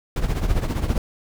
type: noise with tremolo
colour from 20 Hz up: brown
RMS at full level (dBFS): -18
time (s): 0.16-0.98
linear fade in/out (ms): 2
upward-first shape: triangle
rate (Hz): 15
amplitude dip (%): 80
effects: none